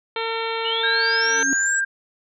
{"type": "harmonic tone", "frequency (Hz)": 453.4, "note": "A#4", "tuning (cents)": -48, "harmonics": [1, 2, 3, 4, 5, 6, 7, 8, 9], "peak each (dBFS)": [-27, -29, -31, -36, -32, -37, -35, -36, -37], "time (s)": [0.16, 1.43], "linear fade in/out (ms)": 2}
{"type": "linear sweep", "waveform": "sine", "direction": "up", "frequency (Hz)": [2794, 7902], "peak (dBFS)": -23, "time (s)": [0.64, 1.81], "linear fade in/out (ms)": 20}
{"type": "tone with pitch glide", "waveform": "sine", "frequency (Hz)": [1609, 1592.4], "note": ["G6", "G6"], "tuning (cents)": [45, 27], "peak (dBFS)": -19, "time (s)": [0.83, 1.85], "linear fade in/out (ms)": 10, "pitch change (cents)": -18, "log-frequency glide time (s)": [1.02, 1.44]}
{"type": "tone with exponential growth", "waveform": "sine", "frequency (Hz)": 277.2, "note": "C#4", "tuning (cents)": 0, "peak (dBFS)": -21, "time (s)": [1.15, 1.53], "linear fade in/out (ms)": 0, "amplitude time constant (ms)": 82}
{"effects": []}